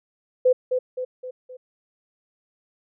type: tone with echo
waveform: sine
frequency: 507 Hz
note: B4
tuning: 45 cents sharp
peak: -13 dBFS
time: 0.45-0.53 s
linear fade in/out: 10 ms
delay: 260 ms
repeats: 4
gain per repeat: -6 dB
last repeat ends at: 1.57 s
effects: none